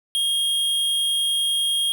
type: tone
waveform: square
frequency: 3250 Hz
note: G#7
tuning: 38 cents flat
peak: -20 dBFS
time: 0.15-1.92 s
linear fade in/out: 0 ms
effects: none